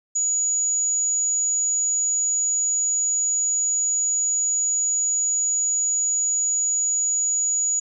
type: tone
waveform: sine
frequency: 6840 Hz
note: A8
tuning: 50 cents flat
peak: -19 dBFS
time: 0.15-7.8 s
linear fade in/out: 10 ms
effects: none